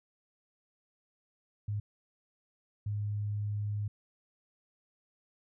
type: tone bursts at uneven times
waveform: sine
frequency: 103.83 Hz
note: G#2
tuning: in tune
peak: -31 dBFS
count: 2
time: 1.68-1.8 / 2.86-3.88 s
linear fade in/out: 5 ms
effects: none